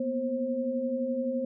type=tone cluster; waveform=sine; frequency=235.6 / 247.3 / 531 Hz; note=A#3 / B3 / C5; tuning=+19 / +3 / +25 cents; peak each=-36 / -31 / -30 dBFS; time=0-1.45 s; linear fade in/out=5 ms; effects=none